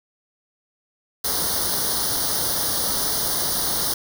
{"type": "noise with comb filter", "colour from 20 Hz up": "white", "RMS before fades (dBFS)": -23, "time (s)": [1.24, 3.94], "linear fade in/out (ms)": 5, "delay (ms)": 0.2, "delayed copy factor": 0.95, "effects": []}